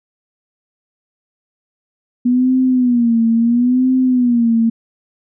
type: tone with vibrato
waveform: sine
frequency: 242.7 Hz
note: B3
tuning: 30 cents flat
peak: -10 dBFS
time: 2.25-4.7 s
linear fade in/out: 10 ms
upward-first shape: sine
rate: 0.74 Hz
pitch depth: 110 cents each way
effects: none